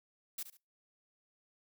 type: noise with echo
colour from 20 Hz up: blue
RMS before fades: -40 dBFS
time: 0.38-0.43 s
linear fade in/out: 5 ms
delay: 71 ms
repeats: 2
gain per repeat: -11 dB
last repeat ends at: 0.572 s
effects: noise-tail reverb RT60 0.3 s tail -26 dB re dry